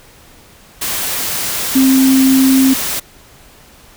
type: tone in noise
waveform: sine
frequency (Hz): 264.8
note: C4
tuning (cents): +21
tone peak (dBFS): -7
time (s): 1.75-2.74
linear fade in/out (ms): 10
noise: white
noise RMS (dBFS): -19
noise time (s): 0.81-3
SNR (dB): +9
effects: pink hiss -43 dBFS RMS until 3.96 s